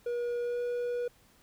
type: tone with pitch glide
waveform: triangle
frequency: 480 to 484.7 Hz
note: B4 to B4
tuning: -49 to -32 cents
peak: -28 dBFS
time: 0.06-1.08 s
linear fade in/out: 5 ms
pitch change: +17 cents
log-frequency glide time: 0.41-0.61 s
effects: pink hiss -63 dBFS RMS until 1.42 s